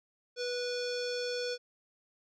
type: tone with low-pass filter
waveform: square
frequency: 490 Hz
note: B4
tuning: 14 cents flat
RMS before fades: -35 dBFS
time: 0.36-1.58 s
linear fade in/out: 50 ms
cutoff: 5000 Hz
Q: 5.7
effects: none